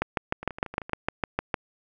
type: two click trains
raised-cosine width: 0.5 ms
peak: -22 / -9 dBFS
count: 7 / 11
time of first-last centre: 0.43-0.895 / 0.02-1.542 s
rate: 12.9 / 6.57 Hz
effects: none